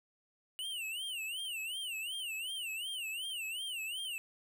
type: tone with vibrato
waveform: square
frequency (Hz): 2872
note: F7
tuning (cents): +48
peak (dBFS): -38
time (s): 0.59-4.18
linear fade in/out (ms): 0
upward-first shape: sine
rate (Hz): 2.7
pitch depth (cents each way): 190
effects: none